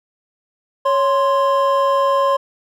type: tone pair together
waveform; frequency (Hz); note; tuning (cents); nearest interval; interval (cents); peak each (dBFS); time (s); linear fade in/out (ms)
triangle; 554.4 / 1046.6; C#5 / C6; 0 / 0; major seventh; 1100; -14; 0.85-2.37; 10
effects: none